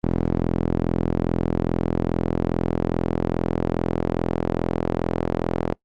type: tone with band-pass filter sweep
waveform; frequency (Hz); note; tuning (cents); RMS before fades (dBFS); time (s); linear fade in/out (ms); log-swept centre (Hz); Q
sawtooth; 42.41; E1; +50; -23; 0.03-5.74; 10; 270 to 450; 0.91
effects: noise-tail reverb RT60 0.1 s tail -25 dB re dry + Opus 24 kbps